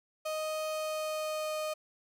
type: tone with pitch glide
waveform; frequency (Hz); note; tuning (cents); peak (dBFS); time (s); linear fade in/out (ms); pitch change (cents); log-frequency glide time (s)
35% pulse; 623 to 617.6; D#5 to D#5; +2 to -13; -31; 0.25-1.74; 10; -15; 0.69-1.53
effects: none